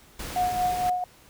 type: noise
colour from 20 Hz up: pink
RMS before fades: -36 dBFS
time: 0.19-0.9 s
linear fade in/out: 5 ms
type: tone with tremolo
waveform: sine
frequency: 725 Hz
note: F#5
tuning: 35 cents flat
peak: -20 dBFS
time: 0.36-1.04 s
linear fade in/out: 2 ms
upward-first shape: triangle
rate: 4.3 Hz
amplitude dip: 60%
effects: pink hiss -54 dBFS RMS until 1.29 s